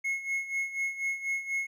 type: tone with tremolo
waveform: triangle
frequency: 2173 Hz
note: C#7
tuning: 35 cents flat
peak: -25 dBFS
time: 0.04-1.67 s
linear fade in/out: 10 ms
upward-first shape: sine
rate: 4.1 Hz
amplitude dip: 75%
effects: none